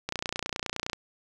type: click train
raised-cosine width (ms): 0.2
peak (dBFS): -13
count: 26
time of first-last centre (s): 0.09-0.932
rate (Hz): 29.7
effects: none